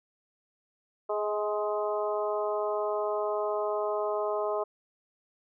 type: harmonic tone with a mistuned harmonic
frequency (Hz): 209.1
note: G#3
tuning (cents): +12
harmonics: 2 / 3 / 4 / 5 / 6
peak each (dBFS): -31 / -31 / -37 / -36 / -39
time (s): 1.09-4.64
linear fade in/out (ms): 10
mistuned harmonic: 3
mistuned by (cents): +18
effects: none